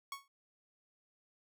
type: tone with exponential decay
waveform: sawtooth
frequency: 1107 Hz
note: C#6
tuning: 3 cents flat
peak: -34 dBFS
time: 0.12-0.28 s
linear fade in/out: 2 ms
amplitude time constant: 33 ms
effects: none